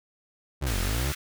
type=linear two-way sweep; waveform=30% pulse; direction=down then up; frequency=75.6 to 40.59 to 75.6 Hz; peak=-23 dBFS; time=0.61-1.13 s; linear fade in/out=20 ms; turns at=0.79 s
type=high-pass noise; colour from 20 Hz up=pink; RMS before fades=-35 dBFS; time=0.66-1.15 s; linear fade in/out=10 ms; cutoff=1200 Hz; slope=96 dB/octave
effects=none